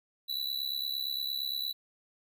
square tone with amplitude modulation, 3957 Hz, B7, 3 cents sharp, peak -29 dBFS, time 0.28-1.73 s, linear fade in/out 20 ms, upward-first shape sine, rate 68.7 Hz, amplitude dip 80%, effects none

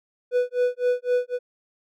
triangle tone with tremolo, 493.9 Hz, B4, in tune, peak -15 dBFS, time 0.31-1.39 s, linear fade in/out 50 ms, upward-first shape sine, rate 3.9 Hz, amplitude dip 100%, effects none

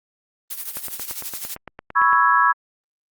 blue noise with tremolo, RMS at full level -27 dBFS, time 0.5-1.55 s, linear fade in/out 10 ms, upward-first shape triangle, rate 12 Hz, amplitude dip 80%
click train, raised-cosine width 0.5 ms, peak -19 dBFS, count 13, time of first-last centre 0.77-2.131 s, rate 8.82 Hz
sine chord, C# minor seventh, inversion third, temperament equal, 987.8 / 1108.7 / 1318.5 / 1661.2 Hz, B5 / C#6 / E6 / G#6, 0 / 0 / 0 / 0 cents, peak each -19 / -18 / -19 / -19 dBFS, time 1.95-2.53 s, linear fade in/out 20 ms
effects Opus 32 kbps

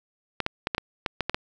clicks, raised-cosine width 0.3 ms, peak -9 dBFS, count 9, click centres 0.403 / 0.464 / 0.671 / 0.748 / 0.781 / 1.062 / 1.207 / 1.296 / 1.345 s, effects none

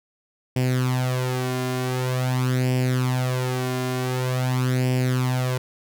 sawtooth tone with flanger, 127.4 Hz, C3, 46 cents flat, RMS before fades -23 dBFS, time 0.56-5.58 s, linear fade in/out 5 ms, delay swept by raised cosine 0.38 to 2.88 ms, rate 0.46 Hz, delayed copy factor +0.7, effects none

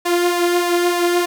sawtooth tone with flanger, 350 Hz, F4, 4 cents sharp, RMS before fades -17 dBFS, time 0.05-1.26 s, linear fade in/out 10 ms, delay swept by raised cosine 1.7 to 3.5 ms, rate 3.3 Hz, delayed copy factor +0.55, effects none

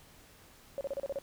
sine tone bursts, 554.4 Hz, C#5, in tune, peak -32 dBFS, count 7, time 0.78-1.187 s, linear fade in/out 0 ms, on 29 ms, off 34 ms, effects pink hiss -58 dBFS RMS until 1.22 s

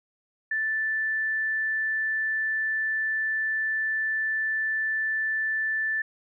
sine tone, 1760 Hz, A6, in tune, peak -24 dBFS, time 0.51-6.02 s, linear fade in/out 5 ms, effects none

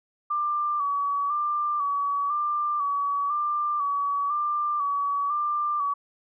sine tone with vibrato, 1162 Hz, D6, 19 cents flat, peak -23 dBFS, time 0.3-5.94 s, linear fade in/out 10 ms, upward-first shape square, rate 1 Hz, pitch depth 40 cents each way, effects none

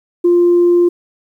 sine tone, 349.2 Hz, F4, in tune, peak -6 dBFS, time 0.24-0.89 s, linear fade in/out 10 ms, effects tanh soft clip ceiling -4 dBFS + 8-bit

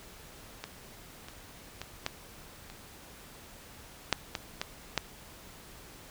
clicks, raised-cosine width 0.2 ms, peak -20 / -27 / -20 / -13 / -28 / -6 / -15 / -14 / -9 dBFS, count 9, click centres 0.64 / 1.285 / 1.816 / 2.064 / 2.7 / 4.127 / 4.352 / 4.615 / 4.977 s, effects pink hiss -51 dBFS RMS until 6.1 s

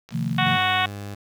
click train, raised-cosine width 0.2 ms, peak -26 dBFS, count 32, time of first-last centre 0.09-0.621 s, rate 58.4 Hz
sine chord, F dominant seventh, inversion second, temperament equal with one note detuned, 130.81 / 155.56 / 174.61 / 224.6 Hz, C3 / Eb3 / F3 / A3, 0 / 0 / 0 / +36 cents, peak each -28 dBFS, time 0.11-0.59 s, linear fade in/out 50 ms
harmonic tone, 370 Hz, F#4, in tune, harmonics 2 / 3 / 4 / 5 / 6 / 7 / 8 / 9 / 10, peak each -24 / -26 / -27 / -28 / -29 / -29 / -30 / -31 / -31 dBFS, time 0.38-0.86 s, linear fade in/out 5 ms
sawtooth tone, 101.3 Hz, G#2, 43 cents flat, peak -28 dBFS, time 0.45-1.15 s, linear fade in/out 10 ms
effects 8-bit

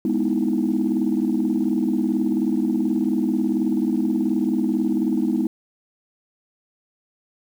sine chord, E major seventh, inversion first, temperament equal, 207.7 / 246.9 / 311.1 / 329.6 Hz, G#3 / B3 / D#4 / E4, 0 / 0 / 0 / 0 cents, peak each -23 / -22 / -23 / -25 dBFS, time 0.05-5.47 s, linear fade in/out 2 ms, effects tanh soft clip ceiling -11 dBFS + 8-bit

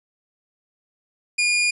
sawtooth tone, 2429 Hz, D#7, 42 cents flat, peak -14 dBFS, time 1.38-1.71 s, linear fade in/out 10 ms, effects resampled to 24000 Hz

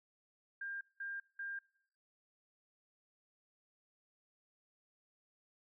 sine tone bursts, 1600 Hz, G6, 35 cents sharp, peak -40 dBFS, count 3, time 0.61-1.59 s, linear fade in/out 5 ms, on 200 ms, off 190 ms, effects noise-tail reverb RT60 0.8 s tail -24 dB re dry

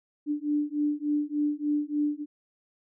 sine beating tone pair, 293.7 / 297.1 Hz, D4 / D4, 0 / +20 cents, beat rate 3.4 Hz, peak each -28 dBFS, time 0.26-2.26 s, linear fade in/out 50 ms, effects none

